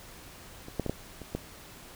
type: clicks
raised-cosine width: 2 ms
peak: -29 / -15 / -19 / -15 / -28 / -17 dBFS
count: 6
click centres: 0.684 / 0.797 / 0.863 / 0.896 / 1.217 / 1.35 s
effects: pink hiss -49 dBFS RMS until 1.95 s